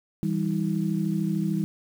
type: tone cluster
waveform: sine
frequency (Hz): 163.7 / 197.1 / 320.7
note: E3 / G3 / E4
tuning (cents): -12 / +10 / -48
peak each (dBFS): -27 / -26 / -31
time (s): 0.23-1.64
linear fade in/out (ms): 0
effects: 8-bit